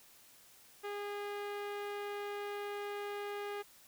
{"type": "tone with low-pass filter", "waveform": "sawtooth", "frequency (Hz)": 409.1, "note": "G#4", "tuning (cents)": -26, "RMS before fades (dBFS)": -41, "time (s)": [0.83, 3.63], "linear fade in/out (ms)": 20, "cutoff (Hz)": 2700, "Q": 1, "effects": ["white hiss -61 dBFS RMS until 3.87 s"]}